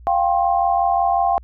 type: chord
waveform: sine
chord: F suspended second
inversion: none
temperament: equal with one note detuned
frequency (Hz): 698.5 / 784 / 1064.8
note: F5 / G5 / C6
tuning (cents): 0 / 0 / +30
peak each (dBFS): -18 / -18 / -24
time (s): 0.07-1.38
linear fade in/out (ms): 0
effects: added 60 Hz sine -39 dBFS peak until 1.43 s